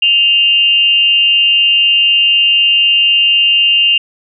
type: tone with amplitude modulation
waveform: sine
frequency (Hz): 2800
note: F7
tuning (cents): +4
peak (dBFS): -4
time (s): 0.02-3.98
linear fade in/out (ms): 5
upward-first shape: sine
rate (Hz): 256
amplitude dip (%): 60
effects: none